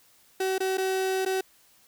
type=tone with dropouts; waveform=35% pulse; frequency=379.1 Hz; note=F#4; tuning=42 cents sharp; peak=-23 dBFS; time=0.4-1.41 s; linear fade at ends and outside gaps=5 ms; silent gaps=0.582-0.603 / 0.773-0.78 / 1.251-1.26 s; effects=white hiss -60 dBFS RMS until 1.87 s